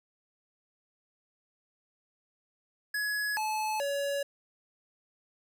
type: tone with pitch steps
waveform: square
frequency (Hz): 1685 / 863 / 564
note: G#6 / A5 / C#5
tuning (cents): +25 / -34 / +30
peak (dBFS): -30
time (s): 2.94-4.23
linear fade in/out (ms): 5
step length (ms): 430
effects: 12-bit